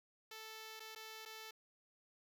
5% pulse tone with dropouts, 440 Hz, A4, in tune, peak -38 dBFS, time 0.31-1.51 s, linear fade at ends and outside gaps 5 ms, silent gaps 0.797-0.802 / 0.951-0.959 / 1.253-1.258 s, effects none

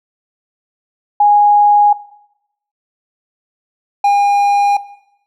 sine / triangle tone pair in turn, 826 / 809.9 Hz, G#5 / G#5, -10 / -44 cents, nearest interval unison, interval 34 cents, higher first, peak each -6 / -6 dBFS, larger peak neither, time 1.2-1.93 / 4.04-4.77 s, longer neither, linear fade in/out 5 ms, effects noise-tail reverb RT60 0.8 s tail -17 dB re dry

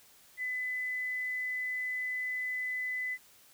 sine tone, 2007 Hz, B6, 27 cents sharp, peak -32 dBFS, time 0.37-3.18 s, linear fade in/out 50 ms, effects white hiss -60 dBFS RMS until 3.53 s

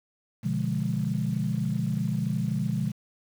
sine chord, B diminished seventh, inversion none, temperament equal, 123.47 / 146.83 / 174.61 / 207.7 Hz, B2 / D3 / F3 / Ab3, 0 / 0 / 0 / 0 cents, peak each -30 dBFS, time 0.43-2.92 s, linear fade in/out 20 ms, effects tanh soft clip ceiling -15 dBFS + 8-bit

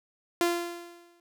sawtooth tone with exponential decay, 345 Hz, F4, 21 cents flat, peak -17 dBFS, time 0.41-1.2 s, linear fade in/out 1 ms, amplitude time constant 170 ms, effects none

